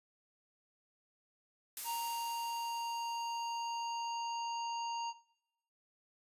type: noise with exponential decay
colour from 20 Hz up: blue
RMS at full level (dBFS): -40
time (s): 1.77-4.63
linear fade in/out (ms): 1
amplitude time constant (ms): 620
type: harmonic tone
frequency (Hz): 932.3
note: A#5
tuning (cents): 0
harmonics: 1 / 3 / 5 / 7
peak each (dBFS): -36 / -46 / -50 / -53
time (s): 1.84-5.14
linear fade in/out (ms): 50
effects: noise-tail reverb RT60 0.8 s tail -19 dB re dry + resampled to 32000 Hz